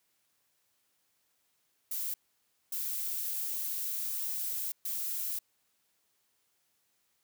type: noise bursts at uneven times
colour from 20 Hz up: violet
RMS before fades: -35 dBFS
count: 3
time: 1.91-2.14 / 2.72-4.72 / 4.85-5.39 s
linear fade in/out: 5 ms
effects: white hiss -75 dBFS RMS until 7.23 s + high-pass 60 Hz 12 dB/octave